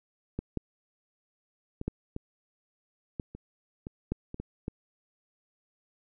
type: clicks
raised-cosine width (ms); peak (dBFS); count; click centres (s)
3; -19 / -17 / -22 / -17 / -22 / -20 / -29 / -25 / -16 / -25 / -23 / -20; 12; 0.39 / 0.573 / 1.814 / 1.88 / 2.164 / 3.198 / 3.35 / 3.869 / 4.12 / 4.344 / 4.4 / 4.681
effects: none